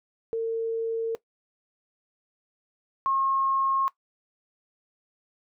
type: tone pair in turn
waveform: sine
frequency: 453.9 / 1079.6 Hz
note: A#4 / C#6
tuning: -46 / -46 cents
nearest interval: octave + minor third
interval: 1500 cents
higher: second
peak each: -24 / -22 dBFS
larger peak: second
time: 0.33-1.15 / 3.06-3.88 s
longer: neither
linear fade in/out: 0 ms
effects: noise-tail reverb RT60 0.1 s tail -18 dB re dry